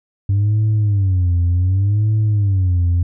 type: tone with vibrato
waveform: sine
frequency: 96.9 Hz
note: G2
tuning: 20 cents flat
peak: -10 dBFS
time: 0.29-3.03 s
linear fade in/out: 5 ms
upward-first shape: sine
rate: 0.67 Hz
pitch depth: 190 cents each way
effects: tanh soft clip ceiling -11 dBFS